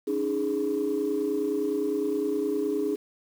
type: chord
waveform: sine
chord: C# suspended second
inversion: none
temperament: equal with one note detuned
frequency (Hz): 281.4 / 311.1 / 415.3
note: C#4 / D#4 / G#4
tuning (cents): +26 / 0 / 0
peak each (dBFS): -30 / -29 / -26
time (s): 0.07-2.96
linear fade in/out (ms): 10
effects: tanh soft clip ceiling -18 dBFS + 8-bit